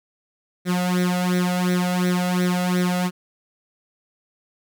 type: tone with flanger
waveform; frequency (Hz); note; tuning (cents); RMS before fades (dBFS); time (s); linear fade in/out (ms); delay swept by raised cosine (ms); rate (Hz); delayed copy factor
sawtooth; 180; F#3; -47; -21; 0.65-3.11; 50; 0.51 to 1.51; 2.8; +0.8
effects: none